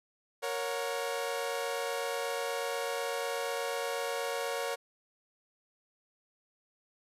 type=chord; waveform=sawtooth; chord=F# major; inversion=first; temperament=equal with one note detuned; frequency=466.2 / 554.4 / 727.3 Hz; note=A#4 / C#5 / F#5; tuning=0 / 0 / -30 cents; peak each=-32 / -32 / -36 dBFS; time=0.42-4.76 s; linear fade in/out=20 ms; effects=resampled to 32000 Hz